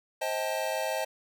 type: chord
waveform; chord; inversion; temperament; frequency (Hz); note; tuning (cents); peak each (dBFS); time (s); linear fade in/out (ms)
square; A half-diminished seventh; first; just; 528 / 633.6 / 792 / 880; C5 / Eb5 / G5 / A5; +16 / +31 / +18 / 0; -35 / -33 / -38 / -37; 0.21-1.05; 10
effects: none